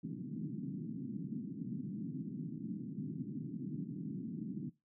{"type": "band-pass noise", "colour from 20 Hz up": "pink", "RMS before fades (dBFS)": -42, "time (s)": [0.03, 4.7], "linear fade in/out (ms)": 10, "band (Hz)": [140, 300], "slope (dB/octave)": 48, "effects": ["noise-tail reverb RT60 0.2 s tail -17 dB re dry"]}